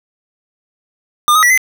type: tone with pitch steps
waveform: square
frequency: 1206 / 1260 / 1946 / 2045 Hz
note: D6 / D#6 / B6 / C7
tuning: +46 / +21 / -26 / -40 cents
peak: -8 dBFS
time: 1.28-1.576 s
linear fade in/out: 0 ms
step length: 74 ms
effects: none